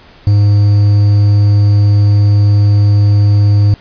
triangle tone with quantisation, 102.6 Hz, G#2, 21 cents flat, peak -3 dBFS, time 0.27-3.74 s, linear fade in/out 0 ms, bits 5, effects pink hiss -41 dBFS RMS until 3.8 s + resampled to 11025 Hz

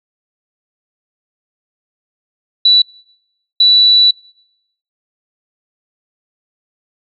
sine tone pair in turn, 3951 / 3951 Hz, B7 / B7, 0 / 0 cents, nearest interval unison, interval 0 cents, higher neither, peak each -5 dBFS, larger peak neither, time 2.65-2.82 / 3.6-4.11 s, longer second, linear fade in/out 5 ms, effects noise-tail reverb RT60 0.8 s tail -26 dB re dry

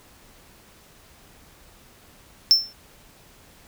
triangle tone with exponential decay, 5350 Hz, E8, 25 cents sharp, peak -7 dBFS, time 2.51-2.73 s, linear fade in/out 0 ms, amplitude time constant 46 ms, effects pink hiss -52 dBFS RMS until 3.67 s

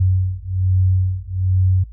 sine beating tone pair, 92.5 / 93.7 Hz, F#2 / F#2, 0 / +22 cents, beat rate 1.2 Hz, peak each -18 dBFS, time 0-1.84 s, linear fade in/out 10 ms, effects noise-tail reverb RT60 0.1 s tail -18 dB re dry + added 55 Hz sine -34 dBFS peak until 1.92 s

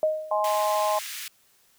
sine tone with exponential decay, 622.3 Hz, D#5, in tune, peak -17 dBFS, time 0.03-0.54 s, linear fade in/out 1 ms, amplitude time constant 110 ms
harmonic tone, 209.6 Hz, G#3, 16 cents sharp, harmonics 3 / 4 / 5, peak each -25 / -26 / -27 dBFS, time 0.31-0.99 s, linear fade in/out 5 ms
pink high-pass noise, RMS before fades -36 dBFS, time 0.44-1.28 s, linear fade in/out 2 ms, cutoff 1800 Hz, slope 24 dB/octave
effects white hiss -62 dBFS RMS until 1.78 s

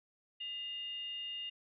sine tone with frequency modulation, 2829 Hz, F7, 22 cents sharp, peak -39 dBFS, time 0.4-1.5 s, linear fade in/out 10 ms, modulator 815 Hz, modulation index 0.27, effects none

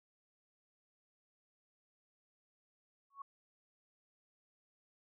sine tone with exponential growth, 1109 Hz, C#6, in tune, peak -40 dBFS, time 3.1-3.22 s, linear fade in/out 5 ms, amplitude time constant 25 ms, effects none

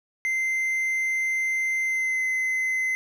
triangle tone with pitch glide, 2078 to 2051 Hz, C7 to C7, -12 to -35 cents, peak -21 dBFS, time 0.25-2.95 s, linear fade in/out 0 ms, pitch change -23 cents, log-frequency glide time 1.84-2.23 s, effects none

